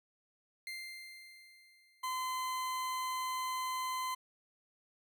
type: tone with exponential decay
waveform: 30% pulse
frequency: 2093 Hz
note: C7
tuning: in tune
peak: -37 dBFS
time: 0.67-2.61 s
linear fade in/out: 1 ms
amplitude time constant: 420 ms
type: tone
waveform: 40% pulse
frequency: 1027 Hz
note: C6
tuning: 33 cents flat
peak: -34 dBFS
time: 2.03-4.15 s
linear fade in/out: 10 ms
effects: none